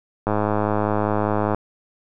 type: click train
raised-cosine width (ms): 1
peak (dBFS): -7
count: 135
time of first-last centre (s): 0.27-1.546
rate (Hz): 105
effects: none